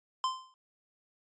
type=tone with exponential decay; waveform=square; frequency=1038 Hz; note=C6; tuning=14 cents flat; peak=-26 dBFS; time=0.24-0.54 s; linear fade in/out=1 ms; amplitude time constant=65 ms; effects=resampled to 16000 Hz